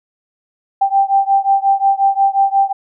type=beating tone pair; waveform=sine; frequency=784 / 789.6 Hz; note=G5 / G5; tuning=0 / +12 cents; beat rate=5.6 Hz; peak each=-13 / -14 dBFS; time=0.81-2.73 s; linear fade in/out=10 ms; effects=none